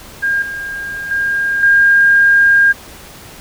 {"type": "tone with level steps", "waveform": "sine", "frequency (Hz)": 1612, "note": "G6", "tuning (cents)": 48, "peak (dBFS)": [-12, -21, -13, -6], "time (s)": [0.22, 2.73], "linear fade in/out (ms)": 20, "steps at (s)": [0.42, 1.11, 1.63], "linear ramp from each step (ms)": 2, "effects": ["pink hiss -36 dBFS RMS until 3.4 s"]}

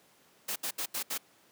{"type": "noise bursts at uneven times", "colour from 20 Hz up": "white", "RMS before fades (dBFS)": -34, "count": 5, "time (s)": [[0.48, 0.56], [0.63, 0.71], [0.78, 0.86], [0.94, 1.03], [1.1, 1.18]], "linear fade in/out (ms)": 10, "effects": ["pink hiss -63 dBFS RMS until 1.51 s", "high-pass 200 Hz 12 dB/octave"]}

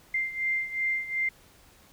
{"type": "beating tone pair", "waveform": "sine", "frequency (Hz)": [2093, 2095.7], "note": ["C7", "C7"], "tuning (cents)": [0, 2], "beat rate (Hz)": 2.7, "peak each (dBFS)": [-28, -32], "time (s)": [0.14, 1.29], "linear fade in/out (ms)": 5, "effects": ["pink hiss -57 dBFS RMS until 1.92 s"]}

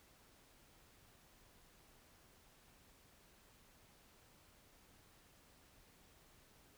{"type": "silence", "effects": ["pink hiss -67 dBFS RMS until 6.77 s"]}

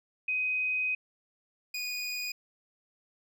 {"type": "tone pair in turn", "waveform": ["sine", "25% pulse"], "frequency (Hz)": [2511, 2468], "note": ["D#7", "D#7"], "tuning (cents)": [15, -15], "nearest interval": "unison", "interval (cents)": 30, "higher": "first", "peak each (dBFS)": [-27, -29], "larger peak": "first", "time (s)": [[0.28, 0.95], [1.74, 2.32]], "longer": "first", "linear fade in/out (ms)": 5, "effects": []}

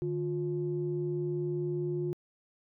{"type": "tone pair together", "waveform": "sine", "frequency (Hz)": [150, 354.9], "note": ["D3", "F4"], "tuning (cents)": [37, 28], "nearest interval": "octave + minor third", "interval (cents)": 1491, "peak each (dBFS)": [-33, -31], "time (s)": [0.02, 2.13], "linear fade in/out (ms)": 0, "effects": ["tanh soft clip ceiling -22 dBFS"]}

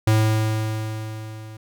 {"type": "tone with level ramp", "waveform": "square", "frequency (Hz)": 109.2, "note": "A2", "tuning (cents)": -13, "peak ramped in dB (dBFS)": [-14, -37], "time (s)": [0.07, 1.57], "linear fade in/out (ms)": 5, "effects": []}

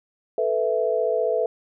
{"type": "chord", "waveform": "sine", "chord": "A suspended second", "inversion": "none", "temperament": "just", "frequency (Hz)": [440, 495, 660], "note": ["A4", "B4", "E5"], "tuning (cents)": [0, 4, 2], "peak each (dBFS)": -24, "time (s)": [0.38, 1.46], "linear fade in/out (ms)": 2, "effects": []}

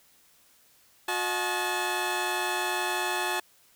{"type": "tone cluster", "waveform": "15% pulse", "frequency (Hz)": [362.4, 625, 861], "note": ["F#4", "D#5", "A5"], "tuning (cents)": [-36, 8, -38], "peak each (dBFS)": [-25, -31, -23], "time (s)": [1.08, 3.4], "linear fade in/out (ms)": 5, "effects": ["white hiss -61 dBFS RMS until 3.75 s"]}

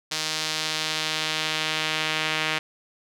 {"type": "tone with band-pass filter sweep", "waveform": "sawtooth", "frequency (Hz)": 156.3, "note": "D#3", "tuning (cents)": 8, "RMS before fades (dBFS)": -27, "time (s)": [0.11, 2.59], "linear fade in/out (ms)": 10, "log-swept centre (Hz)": [4800, 2600], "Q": 1.4, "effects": []}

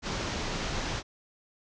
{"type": "low-pass noise", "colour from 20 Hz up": "pink", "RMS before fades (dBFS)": -33, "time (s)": [0.02, 1.03], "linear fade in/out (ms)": 50, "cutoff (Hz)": 6700, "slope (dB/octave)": 48, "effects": []}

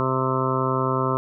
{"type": "harmonic tone", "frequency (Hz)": 130.81, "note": "C3", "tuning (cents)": 0, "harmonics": [1, 2, 3, 4, 5, 7, 8, 9, 10], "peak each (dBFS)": [-26, -29, -27, -30, -32, -32, -27, -31, -29], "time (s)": [0, 1.17], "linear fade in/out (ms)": 0, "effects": []}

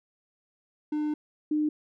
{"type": "tone pair in turn", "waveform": ["triangle", "sine"], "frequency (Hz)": [301.2, 302.8], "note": ["D4", "D#4"], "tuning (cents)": [44, -47], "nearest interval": "unison", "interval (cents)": 9, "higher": "second", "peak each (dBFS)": [-24, -23], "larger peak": "second", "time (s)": [[0.92, 1.14], [1.51, 1.69]], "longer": "first", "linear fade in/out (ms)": 5, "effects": []}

